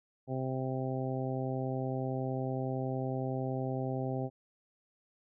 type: harmonic tone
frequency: 130.81 Hz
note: C3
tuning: in tune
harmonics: 1 / 2 / 3 / 4 / 5 / 6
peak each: -35 / -38 / -40 / -41 / -42 / -43 dBFS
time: 0.27-4.3 s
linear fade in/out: 50 ms
effects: none